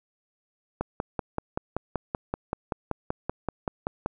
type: click train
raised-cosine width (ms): 1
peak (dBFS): -13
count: 18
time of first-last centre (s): 0.81-4.06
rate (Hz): 5.23
effects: none